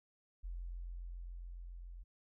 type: tone with level ramp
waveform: sine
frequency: 43.61 Hz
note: F1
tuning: 2 cents flat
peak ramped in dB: -40 to -47 dBFS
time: 0.43-2.04 s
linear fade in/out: 20 ms
effects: none